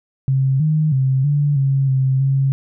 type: tone with pitch steps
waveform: sine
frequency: 133.9 / 154.8 / 132.6 / 145.2 / 136.3 / 132.5 / 135.8 Hz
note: C3 / D#3 / C3 / D3 / C#3 / C3 / C#3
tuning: +40 / -9 / +23 / -19 / -29 / +22 / -35 cents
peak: -13 dBFS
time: 0.28-2.52 s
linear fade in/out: 0 ms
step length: 320 ms
effects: none